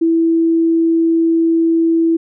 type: tone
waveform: sine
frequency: 329.6 Hz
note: E4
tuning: in tune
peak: -10 dBFS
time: 0.01-2.17 s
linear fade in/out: 10 ms
effects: none